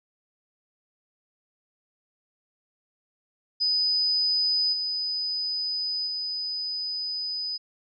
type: tone with level steps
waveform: sine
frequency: 4993 Hz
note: D#8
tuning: 5 cents sharp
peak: -21 / -26 / -28 dBFS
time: 3.6-7.58 s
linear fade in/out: 20 ms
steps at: 4.72 / 6.06 s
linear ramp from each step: 20 ms
effects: none